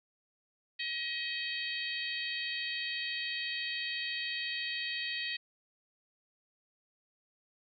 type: harmonic tone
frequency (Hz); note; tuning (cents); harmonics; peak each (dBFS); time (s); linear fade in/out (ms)
634; D#5; +32; 3 / 4 / 5 / 6 / 7; -39 / -40 / -41 / -42 / -42; 0.79-5.37; 10
effects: none